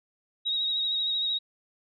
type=tone with vibrato; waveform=sine; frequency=3792 Hz; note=A#7; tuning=29 cents sharp; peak=-25 dBFS; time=0.45-1.39 s; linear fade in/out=20 ms; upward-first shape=triangle; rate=13 Hz; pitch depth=40 cents each way; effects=none